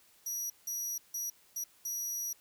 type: tone bursts at uneven times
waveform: sawtooth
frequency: 5800 Hz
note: F#8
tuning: 35 cents flat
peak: -32 dBFS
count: 5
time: 0.26-0.5 / 0.67-0.98 / 1.14-1.3 / 1.56-1.64 / 1.85-2.33 s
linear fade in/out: 5 ms
effects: white hiss -64 dBFS RMS until 2.4 s